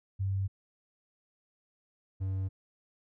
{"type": "tone pair in turn", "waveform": ["sine", "triangle"], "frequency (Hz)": [97, 95.44], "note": ["G2", "G2"], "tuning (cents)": [-18, -46], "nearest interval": "unison", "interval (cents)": 28, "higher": "first", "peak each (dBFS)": -28, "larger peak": "neither", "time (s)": [[0.19, 0.48], [2.2, 2.49]], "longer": "neither", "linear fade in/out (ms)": 20, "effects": []}